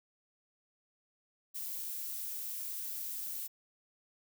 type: noise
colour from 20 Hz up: violet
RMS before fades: -40 dBFS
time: 1.54-3.48 s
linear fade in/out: 20 ms
effects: none